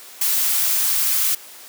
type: noise with high-pass filter sweep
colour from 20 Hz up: blue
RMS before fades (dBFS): -19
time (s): 0.21-1.35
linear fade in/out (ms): 5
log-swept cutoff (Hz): 580 to 1200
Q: 1
effects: white hiss -41 dBFS RMS until 1.68 s + high-pass 300 Hz 12 dB/octave